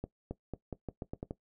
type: accelerating click train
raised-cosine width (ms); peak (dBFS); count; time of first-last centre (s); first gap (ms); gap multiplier
2; -24; 9; 0.04-1.309; 270; 0.84
effects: noise-tail reverb RT60 0.1 s tail -17 dB re dry